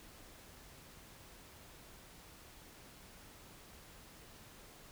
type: silence
effects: pink hiss -57 dBFS RMS until 4.91 s